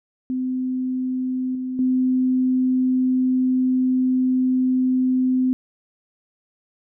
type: tone with level steps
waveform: sine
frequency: 256.3 Hz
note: C4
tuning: 36 cents flat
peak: -21 / -24 / -16 dBFS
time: 0.3-5.53 s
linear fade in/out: 0 ms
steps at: 1.55 / 1.79 s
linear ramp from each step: 2 ms
effects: none